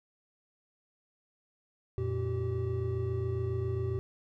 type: tone cluster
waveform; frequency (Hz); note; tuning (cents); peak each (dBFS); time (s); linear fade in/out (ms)
triangle; 89.6 / 116.9 / 384.5; F2 / A#2 / G4; +45 / +5 / -33; -33 / -31 / -33; 1.98-3.99; 0
effects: none